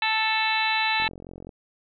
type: harmonic tone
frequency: 440 Hz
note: A4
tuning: in tune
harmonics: 2 / 3 / 4 / 5 / 6 / 7 / 8 / 9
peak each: -26 / -35 / -29 / -30 / -27 / -37 / -35 / -30 dBFS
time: 0.02-1.08 s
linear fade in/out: 2 ms
type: click train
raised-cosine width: 2 ms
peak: -27 dBFS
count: 23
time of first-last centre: 1-1.492 s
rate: 44.7 Hz
effects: none